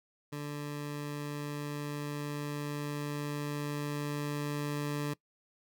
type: tone with level ramp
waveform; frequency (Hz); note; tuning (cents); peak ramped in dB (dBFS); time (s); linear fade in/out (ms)
20% pulse; 146.3; D3; -6; -32 to -27; 0.32-5.14; 10
effects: noise-tail reverb RT60 0.1 s tail -21 dB re dry